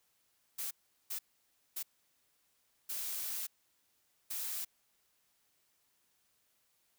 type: noise bursts at uneven times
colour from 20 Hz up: blue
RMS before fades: -39 dBFS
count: 5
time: 0.58-0.71 / 1.1-1.19 / 1.76-1.83 / 2.89-3.47 / 4.3-4.65 s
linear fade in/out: 10 ms
effects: white hiss -75 dBFS RMS until 6.98 s